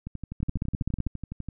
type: two click trains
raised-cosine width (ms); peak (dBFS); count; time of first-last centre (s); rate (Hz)
5; -15 / -22; 11 / 18; 0.43-1.067 / 0.07-1.487; 15.7 / 12
effects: none